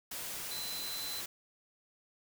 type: tone in noise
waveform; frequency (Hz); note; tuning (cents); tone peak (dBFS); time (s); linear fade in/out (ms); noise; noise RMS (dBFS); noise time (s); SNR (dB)
sine; 4040; B7; +39; -40; 0.51-1.21; 5; white; -41; 0.11-1.26; -2
effects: none